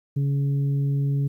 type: harmonic tone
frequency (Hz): 140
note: C#3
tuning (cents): +18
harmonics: 1 / 2 / 3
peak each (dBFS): -20 / -35 / -40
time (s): 0.16-1.28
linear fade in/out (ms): 10
effects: 10-bit